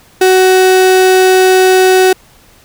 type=tone; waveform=35% pulse; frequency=373.7 Hz; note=F#4; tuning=17 cents sharp; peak=-3 dBFS; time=0.21-2.13 s; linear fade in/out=5 ms; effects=pink hiss -44 dBFS RMS until 2.64 s